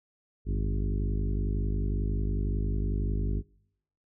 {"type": "harmonic tone with a mistuned harmonic", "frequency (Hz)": 51, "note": "G#1", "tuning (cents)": -31, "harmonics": [1, 2, 3, 4, 5, 6, 7, 8], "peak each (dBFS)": [-27, -33, -37, -39, -41, -43, -44, -45], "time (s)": [0.45, 3.43], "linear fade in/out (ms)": 50, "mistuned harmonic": 2, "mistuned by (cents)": -97, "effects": ["noise-tail reverb RT60 0.8 s tail -26 dB re dry"]}